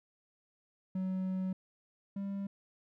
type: tone pair in turn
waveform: triangle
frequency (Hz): 187.3 / 197.85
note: F#3 / G3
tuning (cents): +21 / +16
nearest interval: minor second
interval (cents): 95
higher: second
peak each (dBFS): -30 / -33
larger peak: first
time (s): 0.95-1.53 / 2.16-2.47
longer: first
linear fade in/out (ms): 5
effects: none